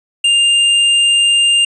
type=tone with tanh clipping; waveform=sine; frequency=2802 Hz; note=F7; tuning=5 cents sharp; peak=-10 dBFS; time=0.24-1.65 s; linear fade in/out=5 ms; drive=15 dB; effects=resampled to 24000 Hz